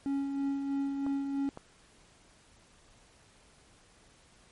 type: tone with tremolo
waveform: triangle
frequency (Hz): 277.2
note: C#4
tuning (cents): 0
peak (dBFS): -26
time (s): 0.06-1.49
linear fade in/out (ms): 0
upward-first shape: sine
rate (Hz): 3.1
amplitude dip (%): 40
type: clicks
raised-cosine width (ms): 1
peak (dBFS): -28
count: 2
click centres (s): 1.065 / 1.574
effects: pink hiss -61 dBFS RMS until 4.51 s + MP3 48 kbps